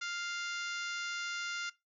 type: harmonic tone with a mistuned harmonic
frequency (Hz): 698.5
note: F5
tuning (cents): 0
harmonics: 2 / 3 / 4 / 5 / 6 / 7 / 8 / 9 / 10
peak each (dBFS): -39 / -43 / -45 / -47 / -49 / -50 / -51 / -52 / -53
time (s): 0.01-1.7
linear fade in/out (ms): 10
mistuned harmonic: 5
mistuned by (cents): +16
effects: noise-tail reverb RT60 0.2 s tail -19 dB re dry